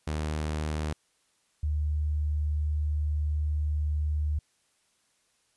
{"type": "tone pair in turn", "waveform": ["sawtooth", "sine"], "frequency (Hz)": [76.7, 75.12], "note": ["D#2", "D2"], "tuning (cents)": [-24, 40], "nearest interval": "unison", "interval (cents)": 36, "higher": "first", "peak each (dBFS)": -25, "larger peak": "neither", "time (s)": [[0.07, 0.93], [1.63, 4.39]], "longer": "second", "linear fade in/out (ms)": 5, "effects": ["white hiss -70 dBFS RMS until 5.56 s", "resampled to 24000 Hz"]}